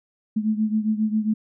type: beating tone pair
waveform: sine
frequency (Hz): 214.2 / 221.6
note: A3 / A3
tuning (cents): -46 / +13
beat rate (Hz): 7.4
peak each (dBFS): -21 / -25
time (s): 0.36-1.34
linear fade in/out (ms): 10
effects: none